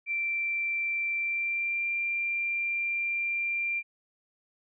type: tone with pitch glide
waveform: sine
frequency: 2349 to 2375 Hz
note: D7 to D7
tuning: 0 to +19 cents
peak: -27 dBFS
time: 0.06-3.83 s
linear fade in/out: 50 ms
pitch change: +19 cents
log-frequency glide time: 1.17-1.87 s
effects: none